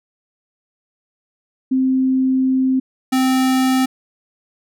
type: tone pair in turn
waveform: sine / square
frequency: 261.3 / 260.2 Hz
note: C4 / C4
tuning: -2 / -9 cents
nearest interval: unison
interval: 7 cents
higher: first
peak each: -13 / -14 dBFS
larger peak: first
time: 1.71-2.8 / 3.12-3.86 s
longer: first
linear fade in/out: 10 ms
effects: none